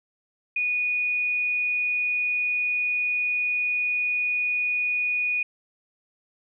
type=tone; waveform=sine; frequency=2465 Hz; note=D#7; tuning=17 cents flat; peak=-22 dBFS; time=0.56-5.43 s; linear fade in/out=5 ms; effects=none